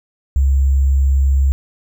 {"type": "tone with sample-and-hold", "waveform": "sine", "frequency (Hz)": 68, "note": "C#2", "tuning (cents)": -33, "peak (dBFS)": -10, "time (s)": [0.36, 1.52], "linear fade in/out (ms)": 0, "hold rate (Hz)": 7350, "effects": []}